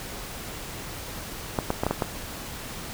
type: clicks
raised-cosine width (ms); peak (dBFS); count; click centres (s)
1; -9; 6; 1.588 / 1.704 / 1.835 / 1.866 / 1.91 / 2.022
effects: pink hiss -37 dBFS RMS until 2.93 s